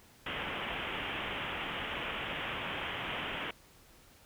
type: low-pass noise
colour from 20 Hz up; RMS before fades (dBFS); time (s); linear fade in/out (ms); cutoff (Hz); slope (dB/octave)
white; -38; 0.26-3.51; 5; 3300; 96
effects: pink hiss -60 dBFS RMS until 4.25 s